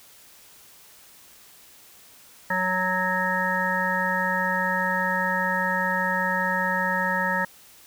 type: harmonic tone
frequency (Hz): 185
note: F#3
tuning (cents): 0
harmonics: 1 / 3 / 5 / 7 / 9 / 10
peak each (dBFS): -31 / -31 / -27 / -33 / -28 / -27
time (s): 2.5-7.45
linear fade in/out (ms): 5
effects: white hiss -51 dBFS RMS until 7.86 s